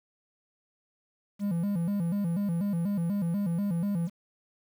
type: tone with vibrato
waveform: triangle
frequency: 185 Hz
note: F#3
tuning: in tune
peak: -24 dBFS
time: 1.39-4.1 s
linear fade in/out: 50 ms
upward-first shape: square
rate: 4.1 Hz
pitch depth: 160 cents each way
effects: 9-bit